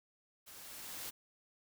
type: noise with level ramp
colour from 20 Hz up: white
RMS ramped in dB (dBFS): -54 to -43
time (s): 0.46-1.11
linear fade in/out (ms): 20
effects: none